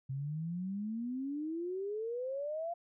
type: exponential sweep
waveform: sine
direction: up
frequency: 130.9 to 698.5 Hz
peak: -35 dBFS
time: 0.09-2.74 s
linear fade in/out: 10 ms
effects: none